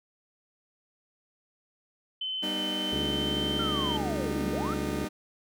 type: tone with pitch glide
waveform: sine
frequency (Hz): 3056 to 3113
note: G7 to G7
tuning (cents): -45 to -13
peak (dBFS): -30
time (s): 2.21-3.97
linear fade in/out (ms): 5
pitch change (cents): +32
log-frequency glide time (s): 2.64-3.81
type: chord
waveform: sawtooth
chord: G augmented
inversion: none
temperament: just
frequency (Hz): 196 / 245 / 306.2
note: G3 / B3 / D#4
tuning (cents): 0 / -14 / -28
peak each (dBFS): -33 / -36 / -31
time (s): 2.42-5.09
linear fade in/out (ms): 20
type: harmonic tone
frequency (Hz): 71.1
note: C#2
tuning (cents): +45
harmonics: 1 / 2 / 3 / 4 / 5 / 6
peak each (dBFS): -38 / -38 / -38 / -38 / -38 / -38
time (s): 2.92-5.05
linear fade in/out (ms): 5
type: linear two-way sweep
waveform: sine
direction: down then up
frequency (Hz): 1400 to 174.61 to 1400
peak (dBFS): -33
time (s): 3.59-4.74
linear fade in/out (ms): 5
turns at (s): 4.47
effects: none